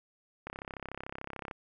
click train, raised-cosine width 0.5 ms, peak -24 dBFS, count 36, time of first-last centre 0.47-1.512 s, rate 33.6 Hz, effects none

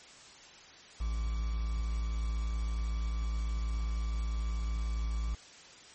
triangle tone with quantisation, 55.5 Hz, A1, 16 cents sharp, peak -28 dBFS, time 1-5.35 s, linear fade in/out 10 ms, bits 8, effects white hiss -53 dBFS RMS until 5.94 s + MP3 32 kbps

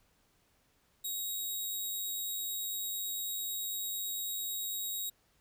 5% pulse tone, 3799 Hz, A#7, 32 cents sharp, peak -27 dBFS, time 1.04-5.1 s, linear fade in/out 10 ms, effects pink hiss -71 dBFS RMS until 5.4 s

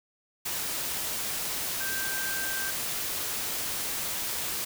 sine tone in noise, 1568 Hz, G6, in tune, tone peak -33 dBFS, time 1.8-2.71 s, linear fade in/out 10 ms, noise white, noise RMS -32 dBFS, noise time 0.45-4.65 s, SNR -4 dB, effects none

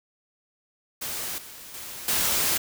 white noise with level steps, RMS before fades -32 / -43 / -38 / -24 dBFS, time 1.01-2.58 s, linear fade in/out 10 ms, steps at 1.38 / 1.74 / 2.08 s, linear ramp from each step 2 ms, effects none

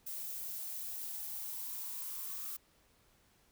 violet noise with high-pass filter sweep, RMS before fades -42 dBFS, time 0.06-2.57 s, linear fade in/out 10 ms, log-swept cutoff 560 to 1200 Hz, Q 8.1, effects pink hiss -69 dBFS RMS until 3.51 s

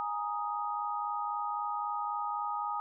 sine chord, Ab suspended second, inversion none, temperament just, 830.6 / 934.4 / 1245.9 Hz, Ab5 / Bb5 / Eb6, 0 / +4 / +2 cents, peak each -36 / -38 / -35 dBFS, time 0-2.8 s, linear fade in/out 0 ms, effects none

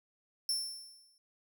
sawtooth tone with exponential decay, 5380 Hz, E8, 34 cents sharp, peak -26 dBFS, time 0.49-1.18 s, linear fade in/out 1 ms, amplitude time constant 150 ms, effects none

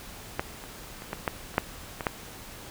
clicks, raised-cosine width 0.5 ms, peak -11 / -27 / -26 / -16 / -10 / -29 / -6 / -17 / -9 dBFS, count 9, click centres 0.395 / 0.639 / 1.021 / 1.131 / 1.278 / 1.542 / 1.581 / 2.008 / 2.068 s, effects pink hiss -44 dBFS RMS until 2.7 s

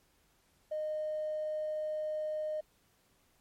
triangle tone with tanh clipping, 615 Hz, D#5, 20 cents flat, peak -32 dBFS, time 0.71-2.61 s, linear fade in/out 10 ms, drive 1 dB, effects pink hiss -70 dBFS RMS until 3.4 s + MP3 64 kbps

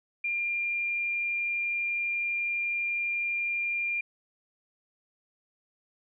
sine tone, 2396 Hz, D7, 34 cents sharp, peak -27 dBFS, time 0.24-4.01 s, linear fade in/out 5 ms, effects none

